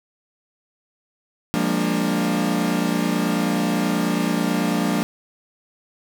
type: chord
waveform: 40% pulse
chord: Bb dominant seventh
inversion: second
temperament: equal with one note detuned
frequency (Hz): 174.61 / 203.5 / 233.1 / 293.7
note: F3 / Ab3 / Bb3 / D4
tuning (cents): 0 / -35 / 0 / 0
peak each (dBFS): -24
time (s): 1.54-5.03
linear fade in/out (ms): 0
effects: none